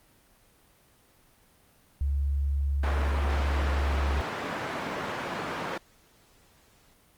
sine tone, 70.1 Hz, C#2, 20 cents sharp, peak -24 dBFS, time 2.01-4.21 s, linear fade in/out 0 ms
white band-pass noise, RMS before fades -34 dBFS, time 2.83-5.78 s, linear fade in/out 5 ms, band 110 to 1400 Hz, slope 12 dB/octave
effects pink hiss -61 dBFS RMS until 7.17 s + Opus 32 kbps

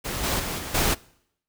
pink noise with level steps, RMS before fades -30 / -25 / -30 / -34 / -22 dBFS, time 0.04-0.95 s, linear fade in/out 20 ms, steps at 0.23 / 0.39 / 0.58 / 0.74 s, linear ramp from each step 10 ms, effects noise-tail reverb RT60 0.7 s tail -23 dB re dry

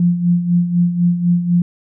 sine tone with tremolo, 174.61 Hz, F3, in tune, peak -9 dBFS, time 0-1.62 s, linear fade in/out 2 ms, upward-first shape sine, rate 4 Hz, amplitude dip 65%, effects none

